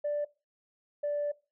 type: tone pair in turn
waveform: sine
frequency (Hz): 587.3 / 584.4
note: D5 / D5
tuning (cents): 0 / -9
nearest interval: unison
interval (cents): 9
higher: first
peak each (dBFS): -27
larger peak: neither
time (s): 0.04-0.25 / 1.03-1.32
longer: second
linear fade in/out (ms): 10
effects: noise-tail reverb RT60 0.3 s tail -21 dB re dry + tanh soft clip ceiling -25 dBFS